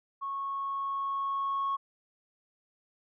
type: tone with level ramp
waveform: sine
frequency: 1100 Hz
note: C#6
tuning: 14 cents flat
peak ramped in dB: -32 to -26 dBFS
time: 0.21-1.77 s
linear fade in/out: 20 ms
effects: tanh soft clip ceiling -25 dBFS